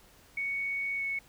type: tone with pitch glide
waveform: sine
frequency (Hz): 2226 to 2209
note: C#7 to C#7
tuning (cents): +7 to -7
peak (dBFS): -30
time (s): 0.37-1.19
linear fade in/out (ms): 5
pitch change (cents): -14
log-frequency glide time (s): 0.97-1.02
effects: pink hiss -59 dBFS RMS until 1.28 s